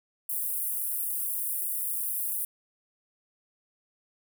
pink high-pass noise, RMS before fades -31 dBFS, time 0.29-2.45 s, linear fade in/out 2 ms, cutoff 9800 Hz, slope 48 dB/octave, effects none

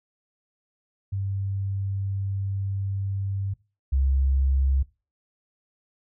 sine tone pair in turn, 98 / 67.32 Hz, G2 / C2, 0 / +50 cents, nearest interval perfect fifth, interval 650 cents, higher first, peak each -25 / -19 dBFS, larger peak second, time 1.12-3.54 / 3.92-4.83 s, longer first, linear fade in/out 10 ms, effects noise-tail reverb RT60 0.3 s tail -20 dB re dry

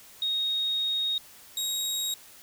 sine / 25% pulse tone pair in turn, 3740 / 3788 Hz, A#7 / A#7, +5 / +27 cents, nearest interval unison, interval 22 cents, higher second, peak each -25 / -24 dBFS, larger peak second, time 0.22-1.18 / 1.57-2.14 s, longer first, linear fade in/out 2 ms, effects white hiss -51 dBFS RMS until 2.42 s

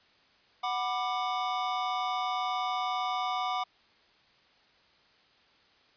square chord, B minor, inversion second, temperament just, 740.8 / 987.8 / 1185.3 Hz, F#5 / B5 / D6, +2 / 0 / +16 cents, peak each -33 / -37 / -34 dBFS, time 0.63-3.64 s, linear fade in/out 10 ms, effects white hiss -63 dBFS RMS until 5.96 s + resampled to 11025 Hz

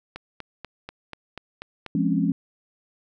click train, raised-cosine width 0.3 ms, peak -19 dBFS, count 8, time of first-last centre 0.16-1.863 s, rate 4.11 Hz
sine chord, Db major seventh, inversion first, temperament just, 173.24 / 207.9 / 259.9 / 277.2 Hz, F3 / Ab3 / C4 / Db4, -14 / +2 / -11 / 0 cents, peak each -24 / -25 / -27 / -25 dBFS, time 1.95-2.32 s, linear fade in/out 2 ms
effects none

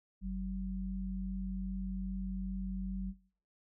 sine tone pair together, 47.5 / 190 Hz, F#1 / F#3, +46 / +46 cents, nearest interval 2 octaves, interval 2400 cents, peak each -37 / -38 dBFS, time 0.21-3.14 s, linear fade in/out 50 ms, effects noise-tail reverb RT60 0.5 s tail -20 dB re dry

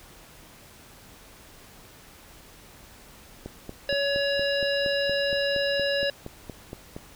click train, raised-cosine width 2 ms, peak -22 dBFS, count 16, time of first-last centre 3.46-6.965 s, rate 4.28 Hz
harmonic tone, 562 Hz, C#5, 24 cents sharp, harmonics 1 / 3 / 5 / 7 / 9, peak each -25 / -30 / -32 / -33 / -35 dBFS, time 3.89-6.1 s, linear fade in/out 2 ms
effects pink hiss -50 dBFS RMS until 7.15 s

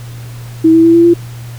sine tone with pitch steps, 322.6 / 327.5 / 332.4 / 337.5 / 342.6 Hz, E4 / E4 / E4 / E4 / F4, -37 / -11 / +15 / +41 / -33 cents, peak -3 dBFS, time 0.64-1.14 s, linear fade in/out 10 ms, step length 100 ms, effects added 119 Hz sine -25 dBFS peak until 1.58 s + pink hiss -37 dBFS RMS until 1.58 s

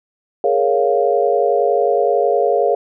sine chord, Bb minor seventh, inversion third, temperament equal, 415.3 / 466.2 / 554.4 / 698.5 Hz, Ab4 / Bb4 / Db5 / F5, 0 / 0 / 0 / 0 cents, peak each -18 dBFS, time 0.44-2.75 s, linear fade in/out 2 ms, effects none

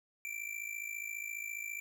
square tone with amplitude modulation, 2349 Hz, D7, in tune, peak -36 dBFS, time 0.25-1.8 s, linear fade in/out 0 ms, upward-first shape sine, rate 54.7 Hz, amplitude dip 80%, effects none

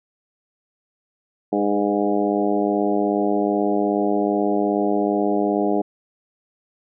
harmonic tone with a mistuned harmonic, 102.5 Hz, G#2, 22 cents flat, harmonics 2 / 3 / 4 / 5 / 6 / 7 / 8, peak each -25 / -22 / -23 / -29 / -27 / -26 / -31 dBFS, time 1.52-5.82 s, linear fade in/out 10 ms, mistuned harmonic 5, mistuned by -21 cents, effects none

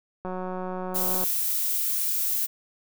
click train, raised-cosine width 1 ms, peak -20 dBFS, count 183, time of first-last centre 0.25-1.239 s, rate 184 Hz
violet noise, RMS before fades -26 dBFS, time 0.94-2.47 s, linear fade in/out 20 ms
effects none

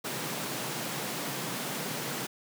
pink high-pass noise, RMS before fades -35 dBFS, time 0.04-2.27 s, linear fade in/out 10 ms, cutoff 120 Hz, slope 96 dB/octave, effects none

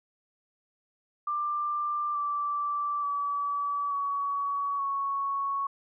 sine tone with pitch steps, 1186 / 1166.3 / 1146.9 / 1127.9 / 1109.1 Hz, D6 / D6 / D6 / C#6 / C#6, +17 / -12 / -41 / +30 / +1 cents, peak -27 dBFS, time 1.27-5.67 s, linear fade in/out 5 ms, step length 880 ms, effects none

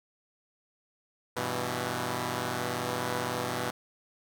5% pulse chord, E minor, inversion first, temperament equal, 98 / 123.47 / 164.81 Hz, G2 / B2 / E3, 0 / 0 / 0 cents, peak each -26 / -21 / -25 dBFS, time 1.36-3.71 s, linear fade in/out 10 ms, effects none

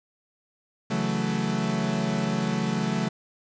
40% pulse chord, F# minor seventh, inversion second, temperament equal, 138.59 / 164.81 / 185 / 220 Hz, C#3 / E3 / F#3 / A3, 0 / 0 / 0 / 0 cents, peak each -31 / -31 / -28 / -27 dBFS, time 0.9-3.09 s, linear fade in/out 10 ms, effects resampled to 16000 Hz + 8-bit

